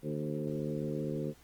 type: harmonic tone with a mistuned harmonic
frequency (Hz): 75.2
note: D2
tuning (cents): +42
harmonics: 2 / 3 / 4 / 5 / 6 / 7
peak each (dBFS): -37 / -39 / -40 / -41 / -42 / -42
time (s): 0.02-1.34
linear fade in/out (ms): 50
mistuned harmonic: 6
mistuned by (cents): -25
effects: pink hiss -61 dBFS RMS until 1.43 s + Opus 24 kbps